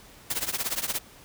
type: noise with tremolo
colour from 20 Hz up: white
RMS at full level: -26 dBFS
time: 0.3-0.99 s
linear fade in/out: 5 ms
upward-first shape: triangle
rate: 17 Hz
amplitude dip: 95%
effects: pink hiss -51 dBFS RMS until 1.24 s